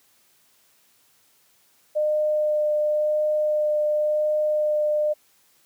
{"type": "tone with vibrato", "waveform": "sine", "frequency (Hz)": 605, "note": "D#5", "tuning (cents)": -49, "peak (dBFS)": -19, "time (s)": [1.95, 5.14], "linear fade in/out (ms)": 20, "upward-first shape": "sine", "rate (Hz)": 0.93, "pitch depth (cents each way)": 9, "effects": ["white hiss -61 dBFS RMS until 5.65 s", "high-pass 80 Hz 12 dB/octave"]}